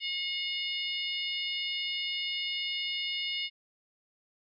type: harmonic tone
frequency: 721 Hz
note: F#5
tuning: 45 cents flat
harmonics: 3 / 4 / 5 / 6 / 7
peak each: -37 / -34 / -38 / -43 / -43 dBFS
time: 0-3.5 s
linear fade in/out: 50 ms
effects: none